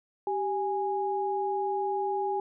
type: tone pair together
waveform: sine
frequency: 390 / 826.4 Hz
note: G4 / G#5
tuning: -9 / -9 cents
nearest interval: octave + minor second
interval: 1300 cents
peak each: -30 / -29 dBFS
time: 0.27-2.4 s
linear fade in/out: 2 ms
effects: none